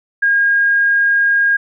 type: tone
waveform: sine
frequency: 1625 Hz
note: G#6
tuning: 38 cents flat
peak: -10 dBFS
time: 0.22-1.57 s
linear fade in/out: 10 ms
effects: none